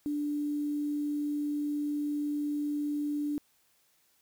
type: tone with quantisation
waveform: sine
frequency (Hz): 293.7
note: D4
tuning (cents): 0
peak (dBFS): -29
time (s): 0.06-3.38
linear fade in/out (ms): 0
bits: 9
effects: white hiss -69 dBFS RMS until 4.21 s